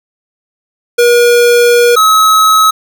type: tone pair in turn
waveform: square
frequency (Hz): 479.4 / 1283.1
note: A#4 / E6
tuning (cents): +48 / -47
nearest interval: octave + perfect fourth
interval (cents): 1705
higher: second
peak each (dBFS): -5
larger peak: neither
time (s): 0.98-1.96 / 1.96-2.71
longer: first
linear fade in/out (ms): 10
effects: none